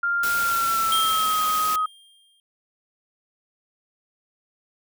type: tone with pitch glide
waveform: sine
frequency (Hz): 1396.9 to 1259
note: F6 to D#6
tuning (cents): 0 to +20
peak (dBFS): -20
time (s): 0.03-1.86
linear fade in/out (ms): 5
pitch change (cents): -180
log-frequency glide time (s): 0.38-1.41
type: noise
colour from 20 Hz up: white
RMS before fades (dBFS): -30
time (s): 0.23-1.76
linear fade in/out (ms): 5
type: tone with exponential decay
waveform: square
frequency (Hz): 3202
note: G7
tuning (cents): +36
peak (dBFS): -21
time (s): 0.92-2.4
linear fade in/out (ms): 1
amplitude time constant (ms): 320
effects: none

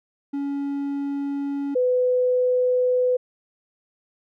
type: tone pair in turn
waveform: triangle / sine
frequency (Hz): 281.2 / 501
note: C#4 / B4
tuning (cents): +25 / +25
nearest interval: minor seventh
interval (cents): 1000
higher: second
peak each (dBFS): -22 / -17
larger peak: second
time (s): 0.33-1.75 / 1.75-3.17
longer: neither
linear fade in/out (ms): 10
effects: none

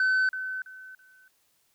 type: tone with echo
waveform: sine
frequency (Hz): 1521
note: F#6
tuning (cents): +47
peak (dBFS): -18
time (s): 0-0.29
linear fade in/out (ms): 2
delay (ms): 330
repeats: 3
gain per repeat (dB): -12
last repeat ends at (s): 1.28
effects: tanh soft clip ceiling -20 dBFS + white hiss -69 dBFS RMS until 1.74 s

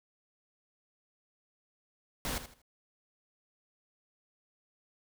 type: noise with echo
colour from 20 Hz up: pink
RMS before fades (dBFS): -35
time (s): 2.25-2.38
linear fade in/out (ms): 0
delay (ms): 79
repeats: 3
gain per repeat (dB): -11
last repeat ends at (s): 2.617
effects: none

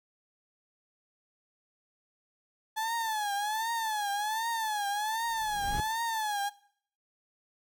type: tone with vibrato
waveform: 35% pulse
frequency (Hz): 863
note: A5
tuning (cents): -34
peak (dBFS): -28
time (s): 2.76-6.5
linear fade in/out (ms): 20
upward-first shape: triangle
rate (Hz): 1.3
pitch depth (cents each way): 140
type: noise with exponential growth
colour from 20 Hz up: brown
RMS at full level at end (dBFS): -30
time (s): 5.2-5.8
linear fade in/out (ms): 1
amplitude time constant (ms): 130
effects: noise-tail reverb RT60 0.6 s tail -20 dB re dry

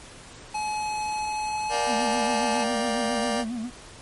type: tone with pitch glide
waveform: square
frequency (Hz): 850 to 857.4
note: G#5 to A5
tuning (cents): +40 to -45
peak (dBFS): -27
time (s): 0.54-2.64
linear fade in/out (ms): 10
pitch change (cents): +15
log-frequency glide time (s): 0.77-2.32
type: chord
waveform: sawtooth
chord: G minor seventh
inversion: first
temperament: just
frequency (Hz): 470.4 / 588 / 705.6 / 784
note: Bb4 / D5 / F5 / G5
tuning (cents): +16 / +2 / +18 / 0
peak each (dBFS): -27 / -25 / -27 / -28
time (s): 1.69-3.45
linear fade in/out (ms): 50
type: tone with vibrato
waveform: triangle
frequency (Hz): 233.1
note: A#3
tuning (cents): 0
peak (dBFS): -26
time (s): 1.86-3.71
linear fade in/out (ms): 50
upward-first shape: sine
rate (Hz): 7.3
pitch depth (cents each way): 120
effects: pink hiss -45 dBFS RMS until 4.01 s + MP3 48 kbps

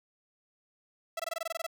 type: tone bursts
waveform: sawtooth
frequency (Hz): 661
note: E5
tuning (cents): +5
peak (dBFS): -28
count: 11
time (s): 1.17-1.666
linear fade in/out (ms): 5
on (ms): 26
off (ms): 21
effects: none

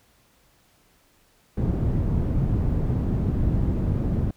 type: low-pass noise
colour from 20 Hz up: white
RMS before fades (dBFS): -23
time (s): 1.57-4.31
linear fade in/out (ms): 5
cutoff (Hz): 150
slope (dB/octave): 12
effects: pink hiss -61 dBFS RMS until 4.36 s

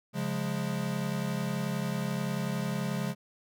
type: tone cluster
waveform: square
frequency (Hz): 138.7 / 177.1 / 208.3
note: C#3 / F3 / G#3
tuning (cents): +1 / +24 / +5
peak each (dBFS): -35 / -35 / -35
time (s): 0.13-3.15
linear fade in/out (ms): 50
effects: none

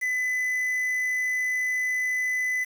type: tone with quantisation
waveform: triangle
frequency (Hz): 2007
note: B6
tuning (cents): +27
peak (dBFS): -22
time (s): 0.01-2.65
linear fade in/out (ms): 20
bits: 7
effects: none

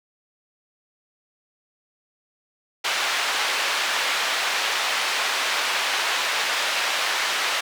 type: band-pass noise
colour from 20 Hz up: white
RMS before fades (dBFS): -24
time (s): 2.84-7.61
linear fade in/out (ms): 10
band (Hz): 710 to 3300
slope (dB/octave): 12
effects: none

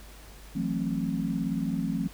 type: chord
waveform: sine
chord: F# half-diminished seventh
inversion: third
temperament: just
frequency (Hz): 166.5 / 185 / 222 / 266.4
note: E3 / F#3 / A3 / C4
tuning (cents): +18 / 0 / +16 / +31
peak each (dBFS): -32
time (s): 0.55-2.08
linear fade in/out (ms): 10
effects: added 50 Hz sine -47 dBFS peak until 2.13 s + pink hiss -51 dBFS RMS until 2.13 s

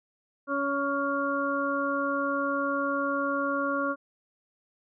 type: harmonic tone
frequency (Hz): 280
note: C#4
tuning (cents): +18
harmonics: 1 / 2 / 4 / 5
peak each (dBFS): -31 / -31 / -31 / -31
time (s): 0.47-3.96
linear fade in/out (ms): 50
effects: none

